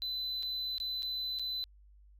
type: tone with dropouts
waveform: sine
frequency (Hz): 4017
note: B7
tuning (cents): +29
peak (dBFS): -31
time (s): 0.02-1.64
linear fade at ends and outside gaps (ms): 0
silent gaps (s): 0.425-0.431 / 0.782-0.801 / 1.023-1.03 / 1.388-1.395
effects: tanh soft clip ceiling -33 dBFS + added 50 Hz sine -56 dBFS peak until 2.19 s